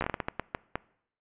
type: slowing click train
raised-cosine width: 0.5 ms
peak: -14 dBFS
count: 11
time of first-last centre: 0.01-0.756 s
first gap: 13 ms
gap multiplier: 1.36
effects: noise-tail reverb RT60 0.7 s tail -22 dB re dry + resampled to 8000 Hz